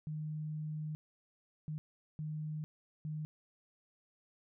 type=tone bursts at uneven times; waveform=sine; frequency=153.6 Hz; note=D#3; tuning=22 cents flat; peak=-37 dBFS; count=4; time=0.07-0.95 / 1.68-1.78 / 2.19-2.64 / 3.05-3.25 s; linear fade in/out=0 ms; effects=none